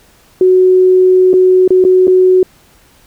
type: tone with dropouts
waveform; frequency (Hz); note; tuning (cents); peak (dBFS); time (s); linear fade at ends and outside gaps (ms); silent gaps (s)
sine; 370; F#4; 0; -4; 0.41-2.43; 2; 1.332-1.338 / 1.678-1.705 / 1.841-1.849 / 2.071-2.078
effects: pink hiss -47 dBFS RMS until 3.06 s